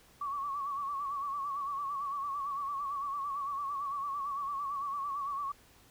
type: tone with vibrato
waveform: sine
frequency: 1126 Hz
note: C#6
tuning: 27 cents sharp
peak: -33 dBFS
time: 0.21-5.52 s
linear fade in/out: 5 ms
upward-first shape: sine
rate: 8.9 Hz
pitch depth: 66 cents each way
effects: pink hiss -61 dBFS RMS until 5.9 s